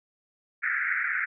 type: band-pass noise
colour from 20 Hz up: pink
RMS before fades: -28 dBFS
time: 0.62-1.26 s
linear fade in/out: 20 ms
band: 1400 to 2200 Hz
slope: 96 dB/octave
effects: none